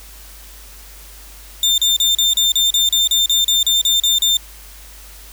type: tone bursts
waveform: 35% pulse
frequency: 3602 Hz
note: A7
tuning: 40 cents sharp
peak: -10 dBFS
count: 15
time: 1.63-4.37 s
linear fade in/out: 2 ms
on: 150 ms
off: 35 ms
effects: added 50 Hz sine -39 dBFS peak until 5.32 s + white hiss -41 dBFS RMS until 5.32 s